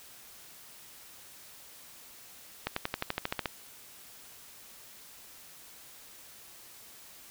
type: accelerating click train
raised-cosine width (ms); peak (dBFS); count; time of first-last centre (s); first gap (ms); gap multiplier
0.3; -14; 11; 2.67-3.458; 94; 0.96
effects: white hiss -52 dBFS RMS until 7.3 s